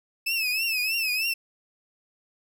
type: tone with vibrato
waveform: 30% pulse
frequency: 2602 Hz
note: E7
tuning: 23 cents flat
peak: -21 dBFS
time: 0.26-1.34 s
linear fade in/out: 10 ms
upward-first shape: triangle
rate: 3.2 Hz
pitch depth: 120 cents each way
effects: none